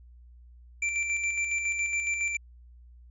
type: tone with tremolo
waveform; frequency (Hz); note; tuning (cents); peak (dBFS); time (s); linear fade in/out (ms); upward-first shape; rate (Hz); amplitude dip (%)
square; 2349; D7; 0; -26; 0.82-2.37; 5; square; 7.2; 40
effects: added 60 Hz sine -49 dBFS peak until 3.1 s + resampled to 22050 Hz